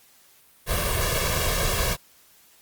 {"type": "noise with comb filter", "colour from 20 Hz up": "pink", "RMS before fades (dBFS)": -24, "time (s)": [0.66, 1.97], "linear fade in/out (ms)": 50, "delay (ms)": 1.8, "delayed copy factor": 0.8, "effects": ["white hiss -56 dBFS RMS until 2.61 s", "Opus 48 kbps"]}